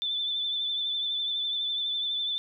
sine tone with vibrato, 3520 Hz, A7, in tune, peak -27 dBFS, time 0.02-2.38 s, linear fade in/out 0 ms, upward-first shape sine, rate 12 Hz, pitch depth 30 cents each way, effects none

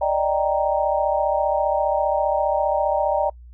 sine chord, Eb major seventh, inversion third, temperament equal, 587.3 / 622.3 / 784 / 932.3 Hz, D5 / Eb5 / G5 / Bb5, 0 / 0 / 0 / 0 cents, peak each -22 / -24 / -23 / -25 dBFS, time 0.01-3.3 s, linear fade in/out 10 ms, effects noise-tail reverb RT60 0.1 s tail -26 dB re dry + added 60 Hz sine -40 dBFS peak until 3.53 s

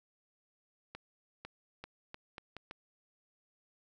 accelerating click train, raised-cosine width 0.3 ms, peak -28 dBFS, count 7, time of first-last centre 0.95-2.711 s, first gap 500 ms, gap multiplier 0.78, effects none

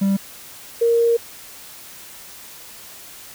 triangle / sine tone pair in turn, 196 / 466.2 Hz, G3 / A#4, 0 / 0 cents, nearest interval octave + minor third, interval 1500 cents, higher second, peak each -13 dBFS, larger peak neither, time 0.01-0.17 / 0.81-1.17 s, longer second, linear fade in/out 10 ms, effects white hiss -40 dBFS RMS until 3.34 s

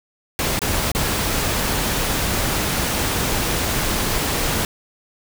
pink noise with dropouts, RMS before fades -21 dBFS, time 0.39-4.65 s, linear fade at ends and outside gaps 1 ms, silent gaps 0.592-0.617 / 0.917-0.949 s, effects none

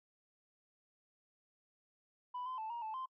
sine tone with pitch steps, 991 / 1027 / 877 / 943 / 874 / 1041 Hz, B5 / C6 / A5 / A#5 / A5 / C6, +6 / -33 / -6 / +20 / -12 / -9 cents, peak -38 dBFS, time 2.34-3.06 s, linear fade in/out 10 ms, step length 120 ms, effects noise-tail reverb RT60 0.1 s tail -26 dB re dry + tanh soft clip ceiling -37 dBFS

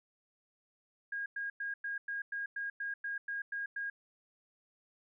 sine tone bursts, 1630 Hz, G#6, 33 cents flat, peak -35 dBFS, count 12, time 1.12-3.9 s, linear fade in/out 5 ms, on 140 ms, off 100 ms, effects none

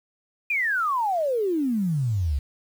sine exponential sweep, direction down, 2489 to 65.41 Hz, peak -21 dBFS, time 0.5-2.39 s, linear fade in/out 5 ms, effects 8-bit

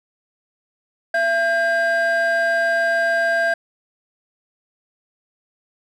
triangle tone pair together, 673.2 / 1600 Hz, E5 / G6, +36 / +35 cents, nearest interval octave + minor third, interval 1499 cents, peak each -16 dBFS, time 1.14-3.54 s, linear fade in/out 5 ms, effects tanh soft clip ceiling -10 dBFS

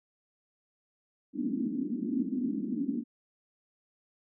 pink band-pass noise, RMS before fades -32 dBFS, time 1.33-3.04 s, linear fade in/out 50 ms, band 220 to 290 Hz, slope 48 dB/octave, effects none

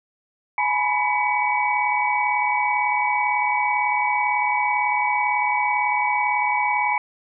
sine tone cluster, 841 / 973 / 1011 / 2001 / 2268 Hz, G#5 / B5 / B5 / B6 / C#7, +22 / -26 / +40 / +22 / +39 cents, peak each -23 / -24 / -31 / -31 / -23 dBFS, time 0.58-6.98 s, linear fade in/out 2 ms, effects none

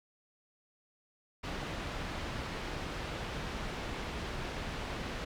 pink low-pass noise, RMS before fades -39 dBFS, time 1.43-5.25 s, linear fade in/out 10 ms, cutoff 3700 Hz, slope 12 dB/octave, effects none

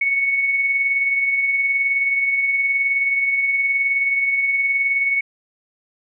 sine tone with tremolo, 2217 Hz, C#7, in tune, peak -14 dBFS, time 0.01-5.21 s, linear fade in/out 5 ms, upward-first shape triangle, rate 19 Hz, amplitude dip 45%, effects none

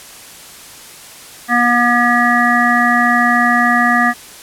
harmonic tone, 240.9 Hz, B3, 43 cents flat, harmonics 1 / 3 / 5 / 7 / 8, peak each -16 / -16 / -16 / -16 / -16 dBFS, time 1.48-4.14 s, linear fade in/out 50 ms, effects white hiss -36 dBFS RMS until 4.42 s + low-pass 12000 Hz 12 dB/octave

